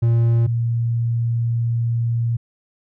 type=tone pair in turn; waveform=triangle / sine; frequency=116.54 / 116.94 Hz; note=A#2 / A#2; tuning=0 / +6 cents; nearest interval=unison; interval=6 cents; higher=second; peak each=-11 / -17 dBFS; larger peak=first; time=0.02-0.47 / 0.47-2.37 s; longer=second; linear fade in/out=10 ms; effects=none